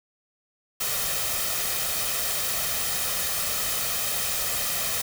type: noise with comb filter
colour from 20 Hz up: white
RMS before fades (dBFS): -27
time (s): 0.8-5.02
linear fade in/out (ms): 10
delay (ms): 1.6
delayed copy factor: +0.55
effects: none